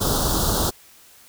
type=band-stop noise; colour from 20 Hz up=pink; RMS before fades=-21 dBFS; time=0-0.71 s; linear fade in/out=20 ms; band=1400 to 3400 Hz; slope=48 dB/octave; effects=white hiss -50 dBFS RMS until 1.28 s